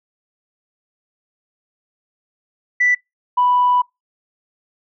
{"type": "tone pair in turn", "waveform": "sine", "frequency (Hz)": [1975.5, 987.8], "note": ["B6", "B5"], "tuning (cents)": [0, 0], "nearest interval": "octave", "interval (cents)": 1200, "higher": "first", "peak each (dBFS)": -11, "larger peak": "neither", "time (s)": [[2.8, 2.95], [3.37, 3.82]], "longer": "second", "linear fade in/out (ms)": 10, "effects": ["noise-tail reverb RT60 0.2 s tail -26 dB re dry", "tanh soft clip ceiling -7 dBFS"]}